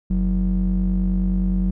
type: ring-modulated tone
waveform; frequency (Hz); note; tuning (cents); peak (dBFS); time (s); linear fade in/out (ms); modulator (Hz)
triangle; 69.9; C#2; +15; -12; 0.1-1.71; 10; 115
effects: none